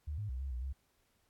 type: tone with pitch steps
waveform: sine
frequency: 74.4 / 104.6 / 63.5 / 67.8 / 60.9 / 66.9 Hz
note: D2 / G#2 / B1 / C#2 / B1 / C2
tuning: +23 / +13 / +49 / -38 / -24 / +39 cents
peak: -36 dBFS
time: 0.07-0.73 s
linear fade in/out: 10 ms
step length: 110 ms
effects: pink hiss -75 dBFS RMS until 1.29 s + AAC 64 kbps